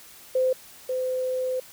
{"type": "tone pair in turn", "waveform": "sine", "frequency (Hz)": [515, 511.7], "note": ["C5", "C5"], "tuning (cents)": [-28, -39], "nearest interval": "unison", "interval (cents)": 11, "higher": "first", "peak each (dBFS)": [-19, -24], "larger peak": "first", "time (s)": [[0.35, 0.53], [0.89, 1.6]], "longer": "second", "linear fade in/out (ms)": 5, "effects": ["white hiss -48 dBFS RMS until 1.72 s"]}